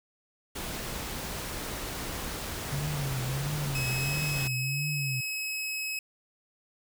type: noise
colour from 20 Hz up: pink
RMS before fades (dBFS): -36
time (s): 0.55-4.48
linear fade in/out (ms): 10
type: tone with vibrato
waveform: sine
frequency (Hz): 137.9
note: C#3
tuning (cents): -9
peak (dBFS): -30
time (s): 2.72-5.21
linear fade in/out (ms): 10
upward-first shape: triangle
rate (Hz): 1.5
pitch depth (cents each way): 160
type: tone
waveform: sawtooth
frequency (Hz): 2563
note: E7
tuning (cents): -49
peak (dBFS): -28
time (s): 3.75-5.99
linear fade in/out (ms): 2
effects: none